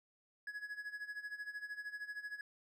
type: tone with tremolo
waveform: triangle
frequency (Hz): 1680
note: G#6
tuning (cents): +19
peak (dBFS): -38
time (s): 0.47-2.41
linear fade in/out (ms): 2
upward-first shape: sine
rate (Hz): 13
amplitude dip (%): 80
effects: none